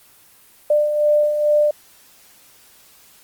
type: beating tone pair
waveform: sine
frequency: 594 / 596.3 Hz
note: D5 / D5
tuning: +20 / +26 cents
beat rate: 2.3 Hz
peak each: -23 / -14 dBFS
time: 0.7-1.71 s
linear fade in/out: 5 ms
effects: white hiss -50 dBFS RMS until 3.23 s + Opus 24 kbps